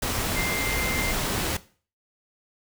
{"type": "tone in noise", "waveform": "sine", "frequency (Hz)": 2093, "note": "C7", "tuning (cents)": 0, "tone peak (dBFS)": -28, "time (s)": [0.36, 1.12], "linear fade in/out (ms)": 5, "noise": "pink", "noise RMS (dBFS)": -27, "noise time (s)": [0.02, 1.57], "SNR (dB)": -4, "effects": ["noise-tail reverb RT60 0.4 s tail -17 dB re dry"]}